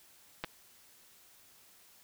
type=clicks; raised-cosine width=0.3 ms; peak=-19 / -22 dBFS; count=2; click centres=0.439 / 0.445 s; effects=white hiss -61 dBFS RMS until 2.03 s